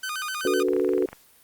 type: tone with vibrato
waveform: sawtooth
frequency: 1367 Hz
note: F6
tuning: 37 cents flat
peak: -25 dBFS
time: 0.03-0.63 s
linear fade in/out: 5 ms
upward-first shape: square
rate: 7.9 Hz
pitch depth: 190 cents each way
type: chord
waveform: sine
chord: B minor seventh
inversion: first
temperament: equal with one note detuned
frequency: 288.5 / 370 / 440 / 493.9 Hz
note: D4 / F#4 / A4 / B4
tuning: -31 / 0 / 0 / 0 cents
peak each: -28 / -23 / -26 / -28 dBFS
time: 0.45-1.06 s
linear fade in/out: 2 ms
type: clicks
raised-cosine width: 0.5 ms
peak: -23 dBFS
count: 11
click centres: 0.685 / 0.734 / 0.765 / 0.798 / 0.847 / 0.891 / 0.935 / 0.98 / 1.024 / 1.088 / 1.13 s
effects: white hiss -56 dBFS RMS until 1.43 s + Opus 48 kbps